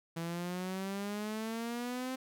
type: exponential sweep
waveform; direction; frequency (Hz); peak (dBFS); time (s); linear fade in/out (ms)
sawtooth; up; 164.81 to 261.6; -32; 0.16-2.16; 10
effects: none